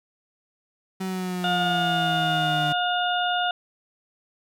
35% pulse exponential sweep, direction down, 189.7 to 150.8 Hz, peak -25 dBFS, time 1-2.73 s, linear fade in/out 10 ms
harmonic tone, 715 Hz, F5, 41 cents sharp, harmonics 1 / 2 / 4 / 5, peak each -24 / -27 / -30 / -31 dBFS, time 1.44-3.51 s, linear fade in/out 2 ms
effects none

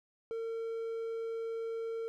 triangle tone, 454.7 Hz, A#4, 43 cents flat, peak -33 dBFS, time 0.31-2.08 s, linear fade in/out 0 ms, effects none

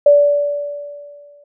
sine tone with exponential decay, 579 Hz, D5, 25 cents flat, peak -4 dBFS, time 0.06-1.44 s, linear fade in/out 5 ms, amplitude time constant 300 ms, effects none

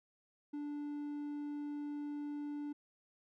triangle tone, 292.4 Hz, D4, 7 cents flat, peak -37 dBFS, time 0.53-2.73 s, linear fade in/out 10 ms, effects none

